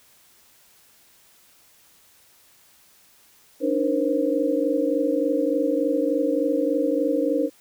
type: tone cluster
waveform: sine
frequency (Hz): 284.9 / 308.3 / 478.6 / 531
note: C#4 / D#4 / A#4 / C5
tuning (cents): +48 / -16 / +46 / +25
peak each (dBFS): -25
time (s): 3.6-7.5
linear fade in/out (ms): 50
effects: white hiss -56 dBFS RMS until 7.6 s